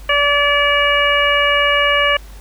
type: harmonic tone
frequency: 576 Hz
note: D5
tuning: 34 cents flat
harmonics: 1 / 2 / 3 / 4 / 5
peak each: -18 / -18 / -18 / -18 / -18 dBFS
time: 0.09-2.17 s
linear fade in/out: 5 ms
effects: added 50 Hz sine -33 dBFS peak until 2.4 s + pink hiss -44 dBFS RMS until 2.4 s